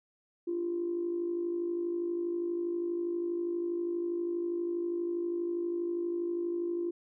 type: tone with amplitude modulation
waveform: sine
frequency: 345.1 Hz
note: F4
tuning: 21 cents flat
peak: -27 dBFS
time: 0.47-6.91 s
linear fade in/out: 10 ms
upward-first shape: sine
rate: 52.4 Hz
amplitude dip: 55%
effects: tanh soft clip ceiling -23 dBFS